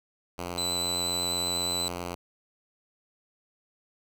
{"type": "tone", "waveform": "5% pulse", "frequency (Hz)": 88, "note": "F2", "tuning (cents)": 14, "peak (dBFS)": -22, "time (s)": [0.38, 2.15], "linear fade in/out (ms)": 5}
{"type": "tone with vibrato", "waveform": "30% pulse", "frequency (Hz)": 3996, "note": "B7", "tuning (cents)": 20, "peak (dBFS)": -25, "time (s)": [0.58, 1.88], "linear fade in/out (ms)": 0, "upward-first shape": "square", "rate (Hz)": 8.2, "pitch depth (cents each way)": 9}
{"effects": []}